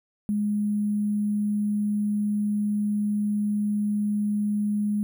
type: tone with sample-and-hold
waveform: sine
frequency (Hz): 207.7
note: G#3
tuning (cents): 0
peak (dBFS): -22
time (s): 0.29-5.03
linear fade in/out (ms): 0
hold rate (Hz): 11025
effects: none